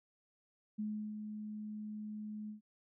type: tone with ADSR envelope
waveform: sine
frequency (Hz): 212.4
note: G#3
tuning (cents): +39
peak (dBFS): -35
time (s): 0.78-2.61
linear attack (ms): 16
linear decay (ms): 340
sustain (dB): -6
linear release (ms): 120
effects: none